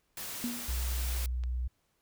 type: noise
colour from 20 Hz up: white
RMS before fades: -40 dBFS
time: 0.17-1.26 s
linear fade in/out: 2 ms
type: tone with exponential decay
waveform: sine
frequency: 240 Hz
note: B3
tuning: 49 cents flat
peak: -29 dBFS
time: 0.44-0.83 s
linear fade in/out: 0 ms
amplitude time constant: 83 ms
type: tone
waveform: sine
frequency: 61.74 Hz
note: B1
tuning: in tune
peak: -30 dBFS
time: 0.68-1.68 s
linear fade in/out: 10 ms
type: clicks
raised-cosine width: 0.2 ms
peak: -32 dBFS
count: 3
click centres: 0.705 / 1.138 / 1.437 s
effects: pink hiss -75 dBFS RMS until 2.01 s